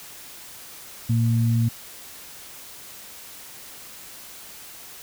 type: tone pair together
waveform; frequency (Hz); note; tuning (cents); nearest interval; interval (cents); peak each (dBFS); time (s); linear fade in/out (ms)
sine; 116 / 229.9; A#2 / A#3; -8 / -24; octave; 1184; -18 / -25; 1.09-1.69; 10
effects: white hiss -42 dBFS RMS until 5.02 s